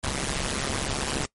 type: noise with amplitude modulation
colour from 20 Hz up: pink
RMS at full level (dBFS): -24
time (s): 0.03-1.26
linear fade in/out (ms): 10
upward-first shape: sine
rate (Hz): 137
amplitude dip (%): 100
effects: noise-tail reverb RT60 0.1 s tail -21 dB re dry + MP3 48 kbps